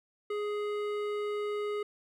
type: tone with hard clipping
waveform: sine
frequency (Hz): 416.3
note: G#4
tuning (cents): +4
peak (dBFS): -33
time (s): 0.3-1.83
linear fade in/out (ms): 5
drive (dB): 13
effects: none